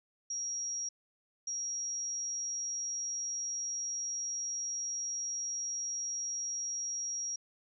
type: tone bursts at uneven times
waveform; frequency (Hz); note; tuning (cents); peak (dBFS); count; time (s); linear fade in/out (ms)
sine; 5660; F8; +22; -34; 2; 0.3-0.89 / 1.47-7.36; 5
effects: none